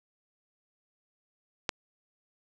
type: click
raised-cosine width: 0.2 ms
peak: -10 dBFS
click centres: 1.692 s
effects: none

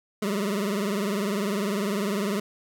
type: tone with vibrato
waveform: 25% pulse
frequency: 201.6 Hz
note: G3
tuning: 49 cents sharp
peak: -21 dBFS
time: 0.22-2.4 s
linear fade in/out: 5 ms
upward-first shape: triangle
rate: 20 Hz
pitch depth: 150 cents each way
effects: none

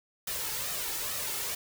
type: noise with flanger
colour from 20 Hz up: white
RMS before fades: -34 dBFS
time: 0.27-1.55 s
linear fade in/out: 5 ms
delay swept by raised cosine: 1.6 to 2.32 ms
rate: 2.3 Hz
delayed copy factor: +0.55
effects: none

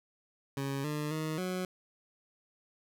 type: tone with pitch steps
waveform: 20% pulse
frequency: 137.7 / 149.9 / 156.7 / 183.7 Hz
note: C#3 / D3 / D#3 / F#3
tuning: -11 / +36 / +13 / -12 cents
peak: -28 dBFS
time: 0.57-1.65 s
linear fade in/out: 2 ms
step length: 270 ms
effects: none

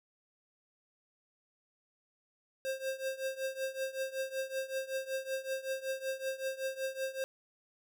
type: tone with tremolo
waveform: square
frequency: 531 Hz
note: C5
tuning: 25 cents sharp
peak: -32 dBFS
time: 2.65-7.24 s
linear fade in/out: 0 ms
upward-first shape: triangle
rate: 5.3 Hz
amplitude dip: 90%
effects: none

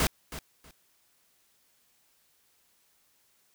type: noise with echo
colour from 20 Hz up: pink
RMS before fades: -25 dBFS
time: 0-0.07 s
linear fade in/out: 2 ms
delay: 320 ms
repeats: 2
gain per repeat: -14 dB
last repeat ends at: 0.71 s
effects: white hiss -68 dBFS RMS until 3.54 s

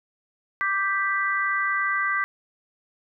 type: chord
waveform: sine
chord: G major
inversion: second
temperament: equal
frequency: 1174.7 / 1568 / 1975.5 Hz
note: D6 / G6 / B6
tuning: 0 / 0 / 0 cents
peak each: -26 dBFS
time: 0.61-2.24 s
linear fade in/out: 0 ms
effects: none

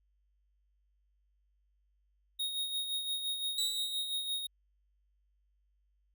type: tone with tremolo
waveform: square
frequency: 3742 Hz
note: A#7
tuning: 6 cents sharp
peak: -32 dBFS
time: 2.39-4.47 s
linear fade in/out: 10 ms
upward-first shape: sine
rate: 5.8 Hz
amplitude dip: 50%
type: tone with exponential decay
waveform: 30% pulse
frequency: 3951 Hz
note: B7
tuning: in tune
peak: -28 dBFS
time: 3.58-4.41 s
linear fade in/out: 2 ms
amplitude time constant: 180 ms
effects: added 50 Hz sine -70 dBFS peak until 6.14 s

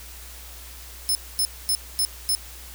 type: tone bursts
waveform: 15% pulse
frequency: 5240 Hz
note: E8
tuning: 11 cents flat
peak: -14 dBFS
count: 5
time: 1.09-2.35 s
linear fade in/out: 0 ms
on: 60 ms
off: 240 ms
effects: added 60 Hz sine -42 dBFS peak until 2.74 s + white hiss -43 dBFS RMS until 2.74 s

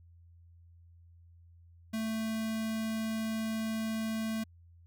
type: tone with notch filter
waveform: square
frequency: 221.4 Hz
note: A3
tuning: 11 cents sharp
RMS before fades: -34 dBFS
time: 1.93-4.44 s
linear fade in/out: 10 ms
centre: 860 Hz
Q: 1.6
effects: added 85 Hz sine -55 dBFS peak until 4.86 s

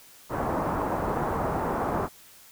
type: low-pass noise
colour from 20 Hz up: white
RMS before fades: -28 dBFS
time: 0.29-2.09 s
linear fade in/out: 50 ms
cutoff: 1100 Hz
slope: 24 dB/octave
effects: white hiss -52 dBFS RMS until 2.51 s

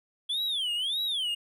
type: tone with vibrato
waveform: triangle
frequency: 3322 Hz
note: G#7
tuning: in tune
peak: -26 dBFS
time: 0.29-1.35 s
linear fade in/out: 10 ms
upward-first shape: sine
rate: 1.7 Hz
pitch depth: 270 cents each way
effects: none

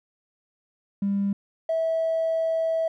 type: tone pair in turn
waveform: triangle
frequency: 199.4 / 651.2 Hz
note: G3 / E5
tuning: +30 / -21 cents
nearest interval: octave + minor sixth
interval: 2049 cents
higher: second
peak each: -18 dBFS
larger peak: neither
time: 1.02-1.33 / 1.69-2.88 s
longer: second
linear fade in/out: 5 ms
effects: tanh soft clip ceiling -19 dBFS

